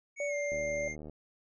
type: tone with pitch glide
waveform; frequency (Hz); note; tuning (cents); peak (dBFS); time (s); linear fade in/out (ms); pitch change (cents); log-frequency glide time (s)
square; 2228 to 2108; C#7 to C7; +8 to +12; -37; 0.16-0.96; 50; -96; 0.27-0.35
type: tone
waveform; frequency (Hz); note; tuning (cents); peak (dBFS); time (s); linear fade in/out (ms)
sine; 579; D5; -25; -32; 0.2-0.88; 2
type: click train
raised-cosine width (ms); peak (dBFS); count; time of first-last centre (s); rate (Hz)
2; -32; 45; 0.52-1.097; 76.3
effects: resampled to 16000 Hz